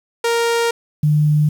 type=tone pair in turn; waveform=sawtooth / sine; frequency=466.2 / 150.54 Hz; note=A#4 / D3; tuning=0 / +43 cents; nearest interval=octave + minor sixth; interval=1957 cents; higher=first; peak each=-11 dBFS; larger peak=neither; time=0.24-0.71 / 1.03-1.49 s; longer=first; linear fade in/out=5 ms; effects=low-pass 11000 Hz 12 dB/octave + 7-bit